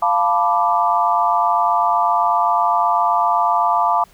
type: chord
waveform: sine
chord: B half-diminished seventh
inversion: second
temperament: equal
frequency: 698.5 / 880 / 987.8 / 1174.7 Hz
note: F5 / A5 / B5 / D6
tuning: 0 / 0 / 0 / 0 cents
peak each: -19 dBFS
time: 0.02-4.04 s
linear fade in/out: 5 ms
effects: pink hiss -51 dBFS RMS until 4.13 s